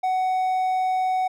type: tone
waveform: triangle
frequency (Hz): 746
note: F#5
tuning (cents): +14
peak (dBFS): -18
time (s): 0.03-1.28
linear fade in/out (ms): 10
effects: none